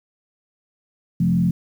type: tone with frequency modulation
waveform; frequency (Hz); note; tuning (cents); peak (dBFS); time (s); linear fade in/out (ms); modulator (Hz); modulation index
sine; 175.8; F3; +12; -15; 1.2-1.51; 5; 42.1; 0.93
effects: 8-bit